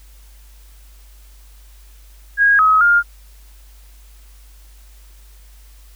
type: tone with pitch steps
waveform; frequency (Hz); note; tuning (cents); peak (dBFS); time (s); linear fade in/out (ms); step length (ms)
sine; 1640 / 1274 / 1409; G#6 / D#6 / F6; -22 / +41 / +15; -9; 2.37-3.03; 50; 220
effects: added 50 Hz sine -41 dBFS peak until 5.95 s + white hiss -52 dBFS RMS until 5.95 s